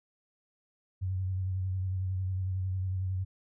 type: tone with vibrato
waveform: sine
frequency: 93.6 Hz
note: F#2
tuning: 20 cents sharp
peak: -29 dBFS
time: 1.01-3.25 s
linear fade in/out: 20 ms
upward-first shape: triangle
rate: 11 Hz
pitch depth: 41 cents each way
effects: none